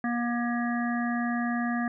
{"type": "harmonic tone", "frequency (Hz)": 238.5, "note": "A#3", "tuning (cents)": 40, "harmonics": [1, 3, 5, 7, 8], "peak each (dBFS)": [-27, -34, -38, -35, -40], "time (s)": [0.04, 1.88], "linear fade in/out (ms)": 2, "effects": []}